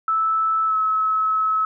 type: tone with pitch glide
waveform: sine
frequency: 1312 to 1291.7 Hz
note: E6 to E6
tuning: -9 to -36 cents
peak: -17 dBFS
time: 0.08-1.65 s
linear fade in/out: 2 ms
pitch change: -27 cents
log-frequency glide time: 0.66-0.75 s
effects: none